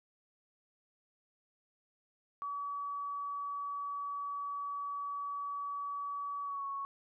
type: tone with pitch glide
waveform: sine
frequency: 1140 to 1108.8 Hz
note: C#6 to C#6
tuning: +48 to 0 cents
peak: -36 dBFS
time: 2.42-6.85 s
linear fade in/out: 0 ms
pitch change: -48 cents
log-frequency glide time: 6.43-6.65 s
effects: none